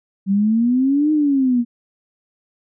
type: exponential two-way sweep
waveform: sine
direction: up then down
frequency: 190.9 to 310 to 233.9 Hz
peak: -13 dBFS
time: 0.26-1.65 s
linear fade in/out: 50 ms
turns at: 1.12 s
effects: none